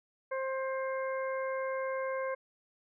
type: harmonic tone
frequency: 529 Hz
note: C5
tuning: 19 cents sharp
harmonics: 1 / 2 / 3 / 4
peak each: -33 / -39 / -43 / -45 dBFS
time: 0.31-2.35 s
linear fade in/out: 10 ms
effects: none